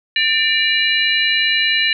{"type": "tone cluster", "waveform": "sine", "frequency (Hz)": [1795, 2356, 2869, 3998], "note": ["A6", "D7", "F7", "B7"], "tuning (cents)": [34, 5, 46, 20], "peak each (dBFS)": -19, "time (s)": [0.16, 1.93], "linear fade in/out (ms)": 2, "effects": []}